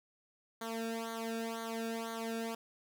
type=tone with flanger; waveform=sawtooth; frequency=227.2 Hz; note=A#3; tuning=44 cents flat; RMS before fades=-39 dBFS; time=0.61-2.55 s; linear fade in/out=5 ms; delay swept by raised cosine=0.38 to 0.98 ms; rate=2 Hz; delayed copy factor=-1; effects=none